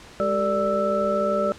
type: tone cluster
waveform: sine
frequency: 206.2 / 390 / 452.7 / 587 / 1319 Hz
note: G#3 / G4 / A4 / D5 / E6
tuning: -12 / -9 / +49 / -1 / +1 cents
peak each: -28 / -30 / -30 / -22 / -27 dBFS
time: 0.2-1.52 s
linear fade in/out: 0 ms
effects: pink hiss -45 dBFS RMS until 1.58 s + low-pass 7000 Hz 12 dB/octave